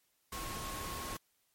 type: tone in noise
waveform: sine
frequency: 1088 Hz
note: C#6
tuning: 33 cents flat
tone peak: -44 dBFS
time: 0.32-1.17 s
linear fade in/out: 5 ms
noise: pink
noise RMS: -42 dBFS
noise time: 0.32-1.17 s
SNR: -5 dB
effects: white hiss -75 dBFS RMS until 1.54 s + MP3 64 kbps